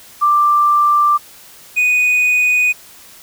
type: tone pair in turn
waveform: sine / triangle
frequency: 1180 / 2482 Hz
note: D6 / D#7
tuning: +8 / -5 cents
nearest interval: octave + minor second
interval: 1287 cents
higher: second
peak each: -9 dBFS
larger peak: neither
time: 0.21-1.18 / 1.76-2.73 s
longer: neither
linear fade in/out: 20 ms
effects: white hiss -41 dBFS RMS until 3.22 s